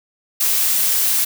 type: noise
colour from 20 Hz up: blue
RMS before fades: -17 dBFS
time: 0.4-1.25 s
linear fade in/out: 10 ms
effects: none